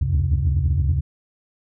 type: tone cluster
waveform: sine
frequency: 69.5 / 75.4 / 82 / 90.9 / 134 Hz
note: C#2 / D2 / E2 / F#2 / C3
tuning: +5 / +46 / -9 / -30 / +42 cents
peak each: -22 dBFS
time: 0.01-1.01 s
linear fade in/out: 10 ms
effects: tanh soft clip ceiling -11 dBFS